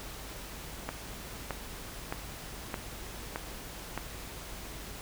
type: click train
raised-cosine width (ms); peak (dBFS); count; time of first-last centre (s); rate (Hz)
0.5; -18; 6; 0.89-3.976; 1.62
effects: added 50 Hz sine -48 dBFS peak until 5.01 s + pink hiss -44 dBFS RMS until 5.01 s